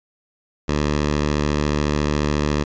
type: tone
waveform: 10% pulse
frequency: 74.1 Hz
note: D2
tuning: 16 cents sharp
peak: -10 dBFS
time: 0.68-2.64 s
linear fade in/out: 10 ms
effects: resampled to 16000 Hz